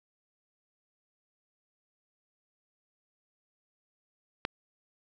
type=click; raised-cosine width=0.3 ms; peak=-13 dBFS; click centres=4.451 s; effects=none